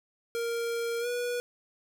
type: tone with pitch glide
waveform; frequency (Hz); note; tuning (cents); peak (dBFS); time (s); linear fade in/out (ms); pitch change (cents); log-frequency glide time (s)
square; 466.2 to 485.7; A#4 to B4; 0 to -29; -30; 0.35-1.4; 0; +71; 1-1.07
effects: none